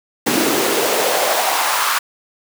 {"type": "noise with high-pass filter sweep", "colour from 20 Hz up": "pink", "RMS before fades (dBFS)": -17, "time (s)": [0.26, 1.99], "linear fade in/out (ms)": 10, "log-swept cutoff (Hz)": [250, 1200], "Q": 2.6, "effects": []}